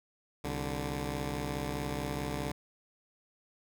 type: tone pair together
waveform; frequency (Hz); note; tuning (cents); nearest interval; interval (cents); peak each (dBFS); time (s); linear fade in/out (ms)
10% pulse; 64.67 / 146.1; C2 / D3; -20 / -9; octave + major second; 1411; -28; 0.44-2.52; 5
effects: none